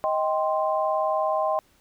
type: chord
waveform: sine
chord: C minor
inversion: first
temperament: just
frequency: 627.9 / 784.9 / 1046.5 Hz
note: Eb5 / G5 / C6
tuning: +16 / +2 / 0 cents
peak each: -24 / -27 / -27 dBFS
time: 0.04-1.59 s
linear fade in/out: 0 ms
effects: pink hiss -62 dBFS RMS until 1.8 s